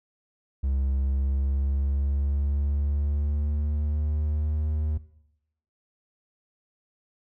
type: tone with pitch glide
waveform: triangle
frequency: 67.4 to 76.53 Hz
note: C#2 to D#2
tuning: -48 to -28 cents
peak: -21 dBFS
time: 0.63-4.98 s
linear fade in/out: 10 ms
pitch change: +220 cents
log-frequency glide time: 0.98-4.69 s
effects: noise-tail reverb RT60 0.8 s tail -17 dB re dry